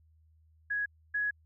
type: tone pair in turn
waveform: sine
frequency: 1667 / 1676.3 Hz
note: G#6 / G#6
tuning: +6 / +16 cents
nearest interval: unison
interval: 10 cents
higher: second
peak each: -29 / -28 dBFS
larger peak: second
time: 0.7-0.86 / 1.14-1.31 s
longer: second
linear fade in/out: 10 ms
effects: added 79 Hz sine -61 dBFS peak until 1.45 s